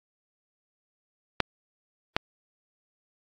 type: clicks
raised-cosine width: 0.3 ms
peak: -5 dBFS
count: 2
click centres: 1.403 / 2.165 s
effects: AAC 64 kbps